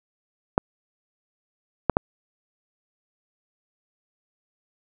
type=clicks; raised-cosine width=1 ms; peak=-3 dBFS; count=3; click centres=0.579 / 1.897 / 1.969 s; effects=none